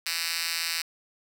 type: tone with high-pass filter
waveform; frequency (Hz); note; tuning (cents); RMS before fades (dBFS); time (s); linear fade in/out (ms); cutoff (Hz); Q
5% pulse; 166.5; E3; +18; -30; 0.06-0.82; 5; 3200; 1.9
effects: 9-bit